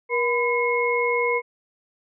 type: tone cluster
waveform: sine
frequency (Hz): 477.1 / 1003 / 2167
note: A#4 / B5 / C#7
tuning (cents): +40 / +26 / -40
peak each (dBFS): -22 / -26 / -24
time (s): 0.09-1.42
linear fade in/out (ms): 50
effects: none